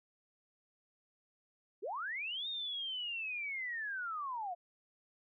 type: linear two-way sweep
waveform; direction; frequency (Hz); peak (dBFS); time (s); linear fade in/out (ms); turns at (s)
sine; up then down; 328 to 3729 to 675; -37; 1.82-4.55; 20; 2.48
effects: none